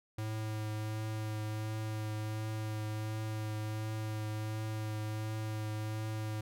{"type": "tone with vibrato", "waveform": "square", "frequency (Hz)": 108.3, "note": "A2", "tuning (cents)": -27, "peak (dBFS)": -36, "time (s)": [0.18, 6.41], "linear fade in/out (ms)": 5, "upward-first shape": "triangle", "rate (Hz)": 1.4, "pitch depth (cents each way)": 16, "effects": []}